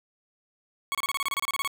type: tone bursts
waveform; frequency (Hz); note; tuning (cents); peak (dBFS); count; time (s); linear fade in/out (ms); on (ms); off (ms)
20% pulse; 1108.7; C#6; 0; -21; 14; 0.92-1.676; 0; 28; 28
effects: none